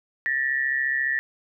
sine tone pair together, 1774 / 1908.5 Hz, A6 / A#6, +14 / +40 cents, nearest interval minor second, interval 126 cents, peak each -24 / -25 dBFS, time 0.26-1.19 s, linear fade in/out 0 ms, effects none

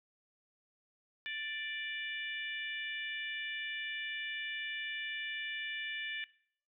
harmonic tone, 588 Hz, D5, 2 cents sharp, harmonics 3 / 4 / 5 / 6, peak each -41 / -43 / -45 / -47 dBFS, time 1.26-6.24 s, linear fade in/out 0 ms, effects noise-tail reverb RT60 0.6 s tail -20 dB re dry

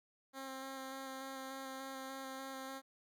10% pulse tone with vibrato, 266.6 Hz, C4, 33 cents sharp, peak -36 dBFS, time 0.33-2.82 s, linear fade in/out 50 ms, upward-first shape square, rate 3.4 Hz, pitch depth 11 cents each way, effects none

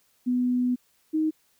sine tone pair in turn, 248.3 / 312.8 Hz, B3 / D#4, +9 / +9 cents, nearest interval major third, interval 400 cents, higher second, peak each -21 dBFS, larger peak neither, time 0.26-0.76 / 1.13-1.31 s, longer first, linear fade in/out 20 ms, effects white hiss -66 dBFS RMS until 1.59 s

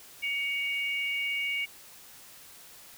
sine tone pair together, 2241 / 2826 Hz, C#7 / F7, +18 / +20 cents, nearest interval major third, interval 402 cents, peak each -29 / -35 dBFS, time 0.22-1.66 s, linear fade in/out 20 ms, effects white hiss -51 dBFS RMS until 2.97 s

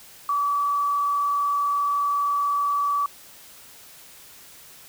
sine tone with frequency modulation, 1148 Hz, D6, 40 cents flat, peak -20 dBFS, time 0.29-3.06 s, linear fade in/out 2 ms, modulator 35.3 Hz, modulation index 0.39, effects white hiss -47 dBFS RMS until 4.88 s

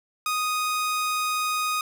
sawtooth tone, 1244.5 Hz, D#6, in tune, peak -20 dBFS, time 0.26-1.81 s, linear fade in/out 2 ms, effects none

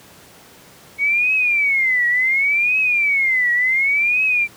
sine tone with vibrato, 2217 Hz, C#7, in tune, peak -14 dBFS, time 0.98-4.48 s, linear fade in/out 50 ms, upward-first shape triangle, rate 0.69 Hz, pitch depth 260 cents each way, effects pink hiss -45 dBFS RMS until 4.56 s + high-pass 100 Hz 12 dB/octave

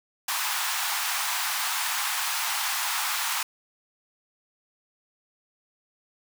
pink high-pass noise, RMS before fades -28 dBFS, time 0.28-3.43 s, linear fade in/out 5 ms, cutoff 810 Hz, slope 48 dB/octave, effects none

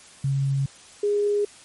sine tone pair in turn, 137.3 / 411.4 Hz, C#3 / G#4, -16 / -16 cents, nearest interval octave + perfect fifth, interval 1900 cents, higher second, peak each -20 / -19 dBFS, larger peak second, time 0.24-0.66 / 1.03-1.45 s, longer neither, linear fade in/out 5 ms, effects white hiss -48 dBFS RMS until 1.64 s + MP3 48 kbps

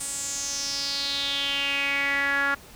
sawtooth tone with band-pass filter sweep, 280 Hz, C#4, 18 cents sharp, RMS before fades -27 dBFS, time 0-2.55 s, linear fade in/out 10 ms, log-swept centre 8700 to 1500 Hz, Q 5.2, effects pink hiss -48 dBFS RMS until 2.75 s

